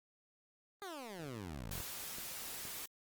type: exponential sweep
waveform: 15% pulse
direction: down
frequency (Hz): 415.3 to 38.89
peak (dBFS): -37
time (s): 0.82-1.81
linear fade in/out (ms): 0
type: noise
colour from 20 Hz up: white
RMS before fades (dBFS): -45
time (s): 1.71-2.86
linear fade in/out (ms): 5
type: clicks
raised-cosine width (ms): 2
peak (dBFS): -38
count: 2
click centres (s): 2.184 / 2.653
effects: Opus 32 kbps